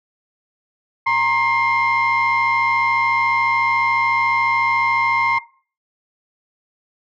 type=tone cluster; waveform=sine; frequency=934 / 1068 / 2112 Hz; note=A#5 / C6 / C7; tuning=+3 / +35 / +16 cents; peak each=-18 dBFS; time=1.06-5.39 s; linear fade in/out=10 ms; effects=noise-tail reverb RT60 0.4 s tail -18 dB re dry + tanh soft clip ceiling -10 dBFS